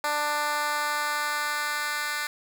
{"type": "tone with high-pass filter sweep", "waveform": "10% pulse", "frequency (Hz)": 296.1, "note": "D4", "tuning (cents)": 14, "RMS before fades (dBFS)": -28, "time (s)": [0.04, 2.27], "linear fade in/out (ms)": 2, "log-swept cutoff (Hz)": [750, 1700], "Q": 1.2, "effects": []}